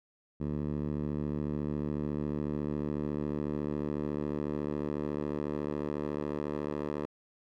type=tone with band-pass filter sweep; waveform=10% pulse; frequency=74 Hz; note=D2; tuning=14 cents sharp; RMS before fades=-34 dBFS; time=0.4-7.06 s; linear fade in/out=10 ms; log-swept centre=180 to 510 Hz; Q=0.82; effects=none